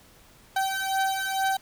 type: beating tone pair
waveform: 30% pulse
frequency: 771 / 773.2 Hz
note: G5 / G5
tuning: -29 / -24 cents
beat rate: 2.2 Hz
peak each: -25 dBFS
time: 0.56-1.57 s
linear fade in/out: 5 ms
effects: pink hiss -55 dBFS RMS until 1.61 s